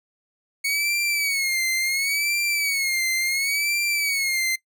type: tone with vibrato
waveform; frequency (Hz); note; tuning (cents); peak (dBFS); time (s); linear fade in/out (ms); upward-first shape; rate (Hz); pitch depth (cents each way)
sawtooth; 2216; C#7; -1; -18; 0.64-4.56; 10; sine; 0.71; 110
effects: noise-tail reverb RT60 0.1 s tail -20 dB re dry